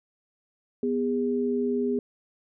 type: tone pair together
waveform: sine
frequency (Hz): 246.9 / 408.2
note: B3 / G#4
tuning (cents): 0 / -30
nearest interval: major sixth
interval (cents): 870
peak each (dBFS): -26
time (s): 0.83-1.99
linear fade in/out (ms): 2
effects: none